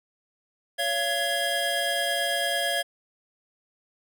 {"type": "tone cluster", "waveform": "square", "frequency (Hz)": [561, 684, 1674, 3222], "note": ["C#5", "F5", "G#6", "G7"], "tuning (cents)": [21, -36, 13, 47], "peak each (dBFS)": [-33, -30, -30, -30], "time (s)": [0.78, 2.83], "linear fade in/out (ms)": 20, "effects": []}